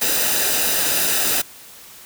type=noise with comb filter; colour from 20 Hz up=white; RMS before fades=-19 dBFS; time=0.01-1.42 s; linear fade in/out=10 ms; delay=0.91 ms; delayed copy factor=-0.55; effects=white hiss -42 dBFS RMS until 2.05 s